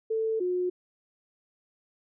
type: tone pair in turn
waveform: sine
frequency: 443.8 / 361.2 Hz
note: A4 / F#4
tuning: +15 / -42 cents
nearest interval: major third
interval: 357 cents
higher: first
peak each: -25 dBFS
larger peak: neither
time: 0.1-0.4 / 0.4-0.7 s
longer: neither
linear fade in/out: 10 ms
effects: none